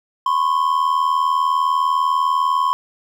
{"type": "ring-modulated tone", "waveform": "triangle", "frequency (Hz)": 1046.5, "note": "C6", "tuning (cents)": 0, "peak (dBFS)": -10, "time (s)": [0.26, 2.73], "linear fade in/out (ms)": 0, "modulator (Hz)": 40, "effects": []}